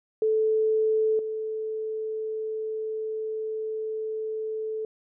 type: tone with level steps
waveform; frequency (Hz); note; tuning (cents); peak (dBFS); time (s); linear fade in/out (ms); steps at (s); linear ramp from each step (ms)
sine; 437; A4; -12; -20 / -28; 0.22-4.85; 2; 1.19; 2
effects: none